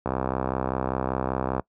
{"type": "click train", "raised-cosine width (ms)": 1, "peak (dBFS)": -11, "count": 101, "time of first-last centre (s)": [0.06, 1.596], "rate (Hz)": 65.1, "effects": ["noise-tail reverb RT60 0.1 s tail -23 dB re dry", "high-pass 60 Hz 12 dB/octave"]}